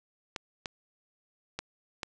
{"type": "clicks", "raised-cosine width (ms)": 0.2, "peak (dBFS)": -17, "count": 4, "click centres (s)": [0.362, 0.658, 1.59, 2.032], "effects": ["resampled to 22050 Hz", "8-bit"]}